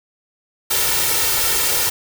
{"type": "noise with comb filter", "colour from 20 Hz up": "white", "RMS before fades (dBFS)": -18, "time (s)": [0.7, 1.9], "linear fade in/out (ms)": 10, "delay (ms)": 2.2, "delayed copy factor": 0.65, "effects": []}